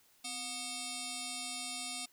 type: tone with frequency modulation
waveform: sine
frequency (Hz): 2217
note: C#7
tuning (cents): 0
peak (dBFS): -38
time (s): 0.24-2.06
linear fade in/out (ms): 10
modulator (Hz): 980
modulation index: 7.6
effects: white hiss -67 dBFS RMS until 2.12 s